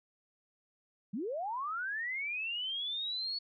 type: linear sweep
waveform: sine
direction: up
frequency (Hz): 174.61 to 4435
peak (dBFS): -34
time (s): 1.13-3.39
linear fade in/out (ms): 10
effects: none